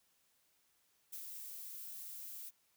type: noise with ADSR envelope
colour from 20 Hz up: violet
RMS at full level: -45 dBFS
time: 1.12-2.51 s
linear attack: 15 ms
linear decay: 89 ms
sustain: -3 dB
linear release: 31 ms
effects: white hiss -75 dBFS RMS until 2.76 s